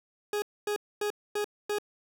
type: tone bursts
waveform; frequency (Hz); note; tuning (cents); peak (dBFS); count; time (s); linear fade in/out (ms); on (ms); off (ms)
40% pulse; 415.3; G#4; 0; -27; 5; 0.33-1.785; 2; 91; 250
effects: none